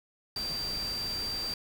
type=tone in noise; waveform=sine; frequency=4699 Hz; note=D8; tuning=in tune; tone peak=-32 dBFS; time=0.36-1.54 s; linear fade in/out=2 ms; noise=pink; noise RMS=-41 dBFS; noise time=0.36-1.54 s; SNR=+6 dB; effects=none